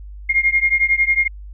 sine beating tone pair, 2127 / 2138 Hz, C7 / C7, +28 / +37 cents, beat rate 11 Hz, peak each -16 / -17 dBFS, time 0.29-1.28 s, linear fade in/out 10 ms, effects added 50 Hz sine -32 dBFS peak until 1.53 s

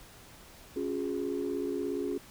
sine chord, Db major, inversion none, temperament equal with one note detuned, 277.2 / 358.4 / 415.3 Hz, Db4 / F4 / Ab4, 0 / +45 / 0 cents, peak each -34 dBFS, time 0.76-2.18 s, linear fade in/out 5 ms, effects tanh soft clip ceiling -23 dBFS + pink hiss -53 dBFS RMS until 2.3 s

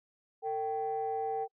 sine tone pair together, 451 / 778 Hz, A4 / G5, +43 / -13 cents, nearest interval major sixth, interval 944 cents, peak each -33 / -32 dBFS, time 0.42-1.48 s, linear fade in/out 50 ms, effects noise-tail reverb RT60 0.1 s tail -26 dB re dry + tanh soft clip ceiling -25 dBFS

